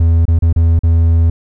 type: tone with dropouts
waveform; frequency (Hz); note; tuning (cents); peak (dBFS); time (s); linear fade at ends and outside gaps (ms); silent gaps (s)
triangle; 82.8; E2; +8; -5; 0-1.3; 5; 0.254-0.28 / 0.39-0.422 / 0.528-0.561 / 0.792-0.834
effects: none